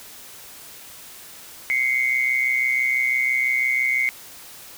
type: tone pair together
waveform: sine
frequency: 2085 / 2211 Hz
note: C7 / C#7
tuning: -7 / -5 cents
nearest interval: minor second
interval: 102 cents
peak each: -20 / -21 dBFS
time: 1.7-4.09 s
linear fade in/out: 0 ms
effects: tanh soft clip ceiling -10 dBFS + white hiss -42 dBFS RMS until 4.77 s